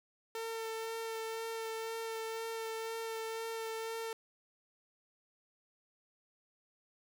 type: tone with vibrato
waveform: sawtooth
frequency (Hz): 450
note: A4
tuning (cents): +39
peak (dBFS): -34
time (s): 0.35-4.13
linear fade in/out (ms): 2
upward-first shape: sine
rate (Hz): 2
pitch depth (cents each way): 14
effects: none